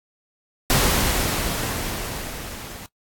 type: noise with level ramp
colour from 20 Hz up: pink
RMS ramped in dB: -17 to -38 dBFS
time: 0.7-2.86 s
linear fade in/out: 0 ms
effects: noise-tail reverb RT60 0.1 s tail -22 dB re dry + AAC 64 kbps